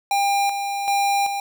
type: tone with tremolo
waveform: square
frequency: 800 Hz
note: G5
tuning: 35 cents sharp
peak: -18 dBFS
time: 0.11-1.4 s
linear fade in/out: 2 ms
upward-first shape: square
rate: 1.3 Hz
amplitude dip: 50%
effects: none